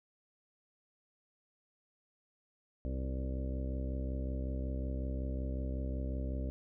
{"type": "harmonic tone with a mistuned harmonic", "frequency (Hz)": 65.41, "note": "C2", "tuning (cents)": 0, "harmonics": [1, 2, 3, 4, 5, 6, 7, 8, 9], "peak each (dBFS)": [-35, -44, -47, -44, -50, -55, -52, -52, -49], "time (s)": [2.85, 6.5], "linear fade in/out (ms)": 0, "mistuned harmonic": 6, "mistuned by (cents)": -28, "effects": []}